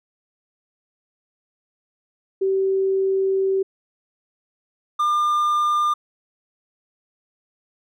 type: tone pair in turn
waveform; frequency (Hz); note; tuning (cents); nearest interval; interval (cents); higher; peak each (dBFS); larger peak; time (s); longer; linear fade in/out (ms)
sine / triangle; 385.1 / 1201.6; G4 / D6; -31 / +39; octave + minor sixth; 1970; second; -17 / -15; second; 2.41-3.63 / 4.99-5.94; first; 10
effects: none